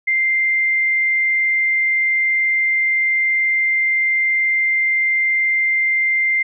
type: tone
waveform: sine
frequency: 2093 Hz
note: C7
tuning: in tune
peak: -14 dBFS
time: 0.07-6.43 s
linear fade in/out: 10 ms
effects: none